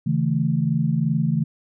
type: chord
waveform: sine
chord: A major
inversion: first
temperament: equal with one note detuned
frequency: 138.59 / 161.33 / 220 Hz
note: C#3 / E3 / A3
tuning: 0 / -37 / 0 cents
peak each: -23 / -21 / -24 dBFS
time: 0.06-1.44 s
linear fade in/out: 10 ms
effects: none